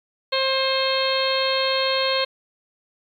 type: harmonic tone with a mistuned harmonic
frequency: 531 Hz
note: C5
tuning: 25 cents sharp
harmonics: 1 / 2 / 3 / 4 / 5 / 6 / 7 / 8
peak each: -23 / -27 / -31 / -31 / -30 / -29 / -30 / -26 dBFS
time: 0.32-2.25 s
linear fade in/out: 10 ms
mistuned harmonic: 5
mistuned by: -29 cents
effects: 9-bit